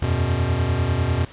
square chord, E suspended second, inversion none, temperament equal, 82.41 / 92.5 / 123.47 Hz, E2 / F#2 / B2, 0 / 0 / 0 cents, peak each -24 dBFS, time 0.02-1.25 s, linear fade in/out 5 ms, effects pink hiss -44 dBFS RMS until 1.32 s + resampled to 8000 Hz

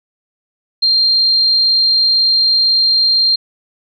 sine tone, 4186 Hz, C8, in tune, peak -9 dBFS, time 0.82-3.36 s, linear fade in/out 10 ms, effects none

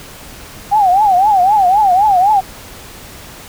sine tone with vibrato, 784 Hz, G5, in tune, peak -7 dBFS, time 0.71-2.41 s, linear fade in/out 20 ms, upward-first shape triangle, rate 3.9 Hz, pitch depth 200 cents each way, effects pink hiss -34 dBFS RMS until 3.48 s

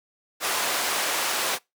pink band-pass noise, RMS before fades -26 dBFS, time 0.4-1.59 s, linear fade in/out 50 ms, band 610 to 15000 Hz, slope 12 dB/octave, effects noise-tail reverb RT60 0.2 s tail -24 dB re dry

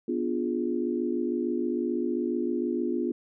sine chord, B diminished seventh, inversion none, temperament equal, 246.9 / 293.7 / 349.2 / 415.3 Hz, B3 / D4 / F4 / Ab4, 0 / 0 / 0 / 0 cents, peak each -30 / -33 / -29 / -35 dBFS, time 0.08-3.12 s, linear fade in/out 5 ms, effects none

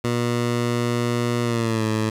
15% pulse tone with pitch glide, 120 to 109.41 Hz, B2 to A2, -49 to -9 cents, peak -14 dBFS, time 0.04-2.1 s, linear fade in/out 5 ms, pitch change -160 cents, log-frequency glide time 1.43-1.85 s, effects low-pass 10000 Hz 12 dB/octave + 7-bit

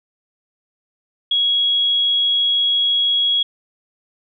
sine tone, 3322 Hz, G#7, in tune, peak -14 dBFS, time 1.31-3.43 s, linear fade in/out 5 ms, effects none

